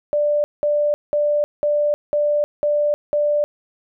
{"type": "tone bursts", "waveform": "sine", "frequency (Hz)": 590, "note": "D5", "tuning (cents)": 8, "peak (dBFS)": -15, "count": 7, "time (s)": [0.13, 3.44], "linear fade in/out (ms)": 0, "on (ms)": 310, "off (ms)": 190, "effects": []}